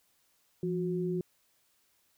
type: tone pair together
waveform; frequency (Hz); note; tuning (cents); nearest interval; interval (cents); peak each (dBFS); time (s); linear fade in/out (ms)
sine; 171.5 / 363.7; F3 / F#4; -31 / -30; octave + minor second; 1301; -32 / -32; 0.63-1.21; 2
effects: white hiss -71 dBFS RMS until 2.17 s